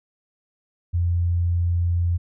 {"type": "tone", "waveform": "sine", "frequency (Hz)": 86.6, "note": "F2", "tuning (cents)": -14, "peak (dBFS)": -18, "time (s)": [0.93, 2.18], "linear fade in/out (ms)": 20, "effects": []}